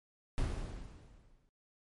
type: noise with exponential decay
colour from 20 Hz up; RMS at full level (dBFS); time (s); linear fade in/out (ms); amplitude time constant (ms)
brown; -31; 0.38-1.49; 0; 240
effects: MP3 48 kbps